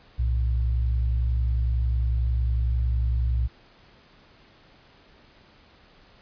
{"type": "tone pair together", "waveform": "sine", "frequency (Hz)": [62.1, 113.1], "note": ["B1", "A2"], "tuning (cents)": [10, 48], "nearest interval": "minor seventh", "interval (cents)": 1038, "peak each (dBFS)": [-21, -30], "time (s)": [0.18, 3.48], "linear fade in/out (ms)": 20, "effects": ["pink hiss -55 dBFS RMS until 6.21 s", "resampled to 11025 Hz"]}